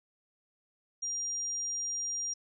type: tone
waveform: sine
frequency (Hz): 5700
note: F8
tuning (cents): +34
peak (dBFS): -32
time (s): 1.02-2.34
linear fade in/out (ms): 10
effects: none